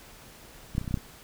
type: clicks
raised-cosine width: 5 ms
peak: -23 / -13 / -24 / -30 / -20 / -21 / -12 / -25 dBFS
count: 8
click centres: 0.751 / 0.781 / 0.814 / 0.844 / 0.878 / 0.91 / 0.942 / 0.974 s
effects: pink hiss -50 dBFS RMS until 1.23 s